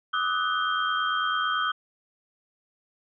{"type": "tone cluster", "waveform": "sine", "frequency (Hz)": [1182, 1271, 1489, 3183], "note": ["D6", "D#6", "F#6", "G7"], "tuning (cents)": [11, 36, 11, 26], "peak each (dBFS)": [-32, -27, -28, -32], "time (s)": [0.13, 1.72], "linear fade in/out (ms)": 10, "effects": []}